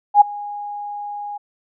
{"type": "tone with ADSR envelope", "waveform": "sine", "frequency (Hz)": 823, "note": "G#5", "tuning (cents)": -16, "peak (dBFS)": -3, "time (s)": [0.14, 1.38], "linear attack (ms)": 70, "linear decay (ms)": 11, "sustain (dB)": -23, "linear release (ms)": 13, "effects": []}